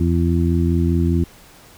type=harmonic tone; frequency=84.9 Hz; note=F2; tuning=48 cents flat; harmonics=1 / 2 / 3 / 4; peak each=-17 / -20 / -22 / -23 dBFS; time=0-1.24 s; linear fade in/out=5 ms; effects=pink hiss -46 dBFS RMS until 1.77 s